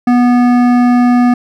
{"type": "tone with hard clipping", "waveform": "sine", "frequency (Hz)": 244.7, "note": "B3", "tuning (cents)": -16, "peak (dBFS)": -8, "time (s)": [0.07, 1.34], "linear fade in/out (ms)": 5, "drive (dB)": 13, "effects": []}